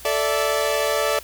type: chord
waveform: sawtooth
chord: A suspended fourth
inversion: none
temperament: equal with one note detuned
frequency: 440 / 582.6 / 659.3 Hz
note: A4 / D5 / E5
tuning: 0 / -14 / 0 cents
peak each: -21 / -18 / -22 dBFS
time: 0.05-1.19 s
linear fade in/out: 2 ms
effects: added 60 Hz sine -46 dBFS peak until 1.23 s + white hiss -42 dBFS RMS until 1.23 s